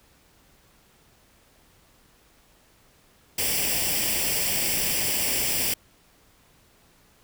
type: noise with comb filter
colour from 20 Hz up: white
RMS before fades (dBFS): -25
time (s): 3.38-5.74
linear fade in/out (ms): 5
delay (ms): 0.38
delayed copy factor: +0.7
effects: pink hiss -59 dBFS RMS until 7.23 s